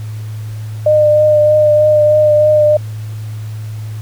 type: tone with vibrato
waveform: sine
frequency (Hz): 605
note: D#5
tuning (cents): -49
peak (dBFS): -6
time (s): 0.86-2.77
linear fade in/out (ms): 5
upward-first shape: triangle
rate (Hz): 3.2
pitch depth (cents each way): 19
effects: added 108 Hz sine -21 dBFS peak until 4.01 s + pink hiss -41 dBFS RMS until 4.01 s